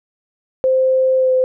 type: tone with pitch glide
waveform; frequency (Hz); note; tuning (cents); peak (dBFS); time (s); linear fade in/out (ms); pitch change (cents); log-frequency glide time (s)
sine; 521 to 514.4; C5 to C5; -7 to -30; -11; 0.64-1.44; 0; -23; 1.17-1.32
effects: none